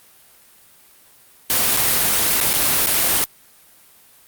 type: noise with dropouts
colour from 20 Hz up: white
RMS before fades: -17 dBFS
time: 1.5-3.24 s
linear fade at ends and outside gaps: 0 ms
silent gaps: 1.766-1.771 / 2.403-2.411 / 2.531-2.538 / 2.861-2.87 s
effects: white hiss -50 dBFS RMS until 4.27 s + Opus 32 kbps